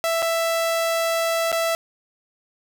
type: tone with dropouts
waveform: sawtooth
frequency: 662 Hz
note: E5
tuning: 7 cents sharp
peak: -16 dBFS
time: 0.04-1.75 s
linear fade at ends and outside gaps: 0 ms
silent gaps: 0.221-0.226 / 1.518-1.527 s
effects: none